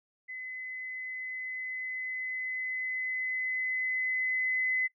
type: tone with level ramp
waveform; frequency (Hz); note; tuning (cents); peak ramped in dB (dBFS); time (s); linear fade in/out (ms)
sine; 2027; B6; +45; -38 to -26; 0.28-4.88; 20
effects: noise-tail reverb RT60 0.1 s tail -17 dB re dry